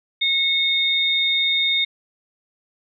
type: tone pair together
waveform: sine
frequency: 2181 / 3668 Hz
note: C#7 / A#7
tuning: -29 / -29 cents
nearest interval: major sixth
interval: 900 cents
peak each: -22 / -18 dBFS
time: 0.21-1.85 s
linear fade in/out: 10 ms
effects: none